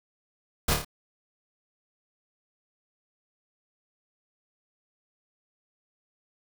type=noise with echo; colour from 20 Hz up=pink; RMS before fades=-24 dBFS; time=0.68-0.74 s; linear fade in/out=5 ms; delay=27 ms; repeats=4; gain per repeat=-4 dB; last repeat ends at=0.848 s; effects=none